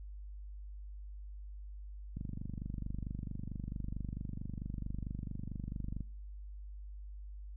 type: click train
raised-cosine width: 5 ms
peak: -28 dBFS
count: 95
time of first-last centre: 2.17-6.007 s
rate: 24.5 Hz
effects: noise-tail reverb RT60 0.6 s tail -25 dB re dry + added 50 Hz sine -44 dBFS peak until 7.56 s